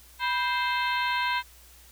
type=harmonic tone with a mistuned harmonic; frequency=523 Hz; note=C5; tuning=1 cent flat; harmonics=2 / 3 / 4 / 5 / 6 / 7 / 8; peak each=-27 / -31 / -33 / -35 / -37 / -38 / -39 dBFS; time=0.19-1.43 s; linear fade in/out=50 ms; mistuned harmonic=2; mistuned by=-110 cents; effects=added 60 Hz sine -54 dBFS peak until 1.91 s + white hiss -54 dBFS RMS until 1.91 s